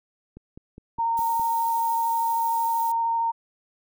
click train, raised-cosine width 3 ms, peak -29 dBFS, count 6, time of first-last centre 0.37-1.397 s, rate 4.87 Hz
sine tone with vibrato, 920 Hz, A#5, 23 cents flat, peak -21 dBFS, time 0.98-3.32 s, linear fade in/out 20 ms, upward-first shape sine, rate 13 Hz, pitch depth 9 cents each way
violet noise, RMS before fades -38 dBFS, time 1.17-2.92 s, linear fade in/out 5 ms
effects none

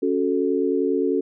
sine chord, F# minor, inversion second, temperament equal, 277.2 / 370 / 440 Hz, C#4 / F#4 / A4, 0 / 0 / 0 cents, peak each -23 dBFS, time 0.02-1.21 s, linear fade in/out 10 ms, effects none

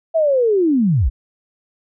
sine linear sweep, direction down, 667 to 41.89 Hz, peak -12 dBFS, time 0.14-1.1 s, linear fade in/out 20 ms, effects none

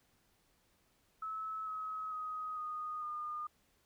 sine tone with pitch steps, 1298 / 1277.2 / 1256.7 / 1236.5 / 1216.7 Hz, E6 / D#6 / D#6 / D#6 / D#6, -27 / +45 / +17 / -11 / -39 cents, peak -38 dBFS, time 1.22-3.47 s, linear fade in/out 5 ms, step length 450 ms, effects pink hiss -73 dBFS RMS until 3.85 s

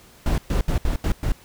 brown noise bursts at uneven times, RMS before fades -20 dBFS, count 6, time 0.26-0.38 / 0.5-0.61 / 0.68-0.78 / 0.85-0.96 / 1.04-1.12 / 1.23-1.32 s, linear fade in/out 2 ms, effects pink hiss -50 dBFS RMS until 1.44 s

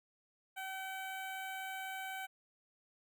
15% pulse tone with notch filter, 764 Hz, G5, 45 cents flat, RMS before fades -43 dBFS, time 0.56-2.27 s, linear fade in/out 20 ms, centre 5200 Hz, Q 0.7, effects none

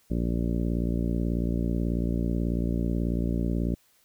harmonic tone, 58.27 Hz, A#1, in tune, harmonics 1 / 2 / 3 / 4 / 5 / 6 / 7 / 8 / 9 / 10, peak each -28 / -34 / -30 / -32 / -34 / -38 / -41 / -47 / -48 / -44 dBFS, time 0.1-3.75 s, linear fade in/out 10 ms, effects white hiss -64 dBFS RMS until 4.04 s

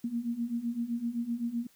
sine beating tone pair, 230.8 / 238.6 Hz, A#3 / A#3, -17 / +41 cents, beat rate 7.8 Hz, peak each -35 / -32 dBFS, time 0.04-1.67 s, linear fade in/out 5 ms, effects white hiss -64 dBFS RMS until 1.75 s

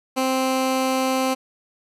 15% pulse tone, 261.6 Hz, C4, in tune, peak -13 dBFS, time 0.16-1.35 s, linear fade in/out 20 ms, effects resampled to 32000 Hz

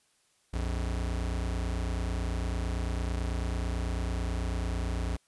square tone pair together, 58.27 / 87.31 Hz, A#1 / F2, 0 / 0 cents, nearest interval perfect fifth, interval 700 cents, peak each -31 / -36 dBFS, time 0.53-5.17 s, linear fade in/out 10 ms, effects white hiss -69 dBFS RMS until 5.27 s + resampled to 24000 Hz

